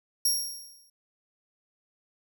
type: tone with exponential decay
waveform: 20% pulse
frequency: 5588 Hz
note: F8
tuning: in tune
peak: -15 dBFS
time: 0.25-0.9 s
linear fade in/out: 5 ms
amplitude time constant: 140 ms
effects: none